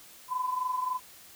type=tone pair together; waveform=sine; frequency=1006.5 / 1030 Hz; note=B5 / C6; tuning=+33 / -28 cents; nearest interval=unison; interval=39 cents; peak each=-29 / -35 dBFS; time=0.28-1 s; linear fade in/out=50 ms; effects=white hiss -52 dBFS RMS until 1.35 s